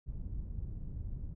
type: low-pass noise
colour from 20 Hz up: pink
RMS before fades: -40 dBFS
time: 0.06-1.35 s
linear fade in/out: 20 ms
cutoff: 110 Hz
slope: 12 dB/octave
effects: none